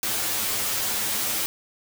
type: noise with comb filter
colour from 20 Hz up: white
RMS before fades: -26 dBFS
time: 0.03-1.46 s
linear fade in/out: 0 ms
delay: 9.2 ms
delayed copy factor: +1
effects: none